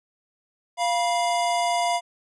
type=tone pair together; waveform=square; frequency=696 / 969.3 Hz; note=F5 / B5; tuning=-6 / -33 cents; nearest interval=tritone; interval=573 cents; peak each=-23 / -27 dBFS; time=0.77-2.01 s; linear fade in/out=50 ms; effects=resampled to 24000 Hz